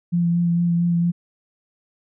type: tone with vibrato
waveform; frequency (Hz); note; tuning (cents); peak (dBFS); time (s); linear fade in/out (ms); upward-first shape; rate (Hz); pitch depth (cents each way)
sine; 171.7; F3; -29; -16; 0.12-1.12; 20; sine; 4.4; 16
effects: none